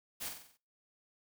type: noise with echo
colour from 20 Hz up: white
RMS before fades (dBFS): -40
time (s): 0.2-0.3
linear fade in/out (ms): 20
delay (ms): 46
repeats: 6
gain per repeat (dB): -5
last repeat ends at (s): 0.576
effects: noise-tail reverb RT60 0.4 s tail -25 dB re dry